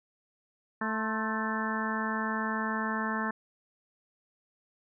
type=harmonic tone with a mistuned harmonic; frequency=220 Hz; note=A3; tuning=in tune; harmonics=1 / 2 / 3 / 4 / 5 / 6 / 7 / 8; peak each=-33 / -41 / -42 / -38 / -36 / -39 / -39 / -36 dBFS; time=0.81-3.31 s; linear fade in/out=5 ms; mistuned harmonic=5; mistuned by=-43 cents; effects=none